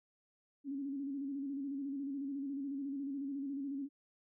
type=tone with vibrato; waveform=sine; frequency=277.2 Hz; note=C#4; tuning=in tune; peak=-37 dBFS; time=0.64-3.89 s; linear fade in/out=50 ms; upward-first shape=square; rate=14 Hz; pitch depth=49 cents each way; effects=none